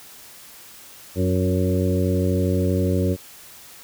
harmonic tone with a mistuned harmonic, 92.5 Hz, F#2, in tune, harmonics 1 / 2 / 3 / 4 / 5 / 6, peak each -21 / -24 / -26 / -27 / -28 / -29 dBFS, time 1.15-3.17 s, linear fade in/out 50 ms, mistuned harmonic 4, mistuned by -21 cents, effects white hiss -44 dBFS RMS until 3.83 s

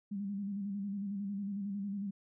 sine tone with vibrato, 200 Hz, G3, 35 cents sharp, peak -35 dBFS, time 0.11-2.11 s, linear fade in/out 10 ms, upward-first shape square, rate 11 Hz, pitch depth 44 cents each way, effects none

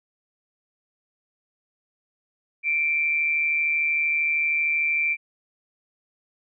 sine tone with amplitude modulation, 2349 Hz, D7, in tune, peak -18 dBFS, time 2.63-5.17 s, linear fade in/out 50 ms, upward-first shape sine, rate 153 Hz, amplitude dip 45%, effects none

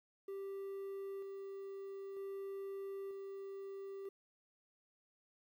triangle tone with tremolo, 392 Hz, G4, in tune, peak -40 dBFS, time 0.28-4.09 s, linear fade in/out 5 ms, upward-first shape square, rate 0.53 Hz, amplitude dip 25%, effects 12-bit

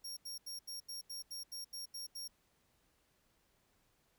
sawtooth tone bursts, 5570 Hz, F8, 5 cents flat, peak -40 dBFS, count 11, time 0.04-2.28 s, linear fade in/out 10 ms, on 130 ms, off 81 ms, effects pink hiss -75 dBFS RMS until 4.18 s

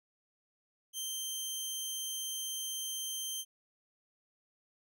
15% pulse tone, 3136 Hz, G7, in tune, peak -29 dBFS, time 0.93-3.45 s, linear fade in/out 50 ms, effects none

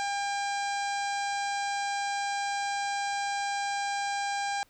harmonic tone with a mistuned harmonic, 804 Hz, G5, 44 cents sharp, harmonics 1 / 2 / 3 / 4 / 5 / 6 / 7 / 8 / 9 / 10, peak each -30 / -36 / -40 / -46 / -43 / -45 / -45 / -49 / -47 / -48 dBFS, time 0-4.63 s, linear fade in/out 0 ms, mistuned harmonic 3, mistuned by -22 cents, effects pink hiss -64 dBFS RMS until 4.69 s

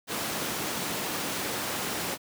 pink high-pass noise, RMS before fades -32 dBFS, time 0.07-2.18 s, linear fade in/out 50 ms, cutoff 190 Hz, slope 12 dB/octave, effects none

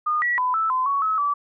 sine tone with pitch steps, 1222 / 1935 / 1004 / 1316 / 1025 / 1118 / 1288 / 1154 Hz, D#6 / B6 / B5 / E6 / C6 / C#6 / E6 / D6, -32 / -36 / +28 / -3 / -36 / +14 / -41 / -31 cents, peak -19 dBFS, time 0.06-1.34 s, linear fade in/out 10 ms, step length 160 ms, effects none

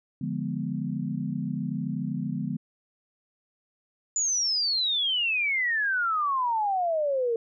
sine chord, D diminished seventh, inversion none, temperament equal, 146.83 / 174.61 / 207.7 / 246.9 Hz, D3 / F3 / Ab3 / Cb4, 0 / 0 / 0 / 0 cents, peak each -33 dBFS, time 0.21-2.57 s, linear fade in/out 5 ms
sine exponential sweep, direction down, 7040 to 450.1 Hz, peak -23 dBFS, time 4.16-7.36 s, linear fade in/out 2 ms
effects none

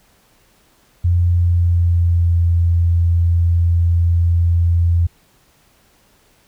sine tone with pitch glide, 87.31 to 85.32 Hz, F2 to F2, 0 to -40 cents, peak -11 dBFS, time 1.04-5.07 s, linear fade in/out 10 ms, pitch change -40 cents, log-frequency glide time 1.25-2.39 s, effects pink hiss -55 dBFS RMS until 6.47 s

